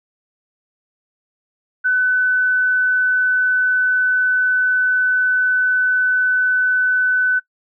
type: tone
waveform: sine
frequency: 1504 Hz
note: F#6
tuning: 28 cents sharp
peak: -13 dBFS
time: 1.84-7.4 s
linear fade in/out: 20 ms
effects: noise-tail reverb RT60 0.1 s tail -23 dB re dry